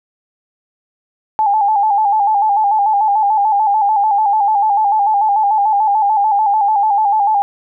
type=tone with vibrato; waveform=sine; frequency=836 Hz; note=G#5; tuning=11 cents sharp; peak=-10 dBFS; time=1.39-7.42 s; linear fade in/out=0 ms; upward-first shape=square; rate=6.8 Hz; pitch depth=65 cents each way; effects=none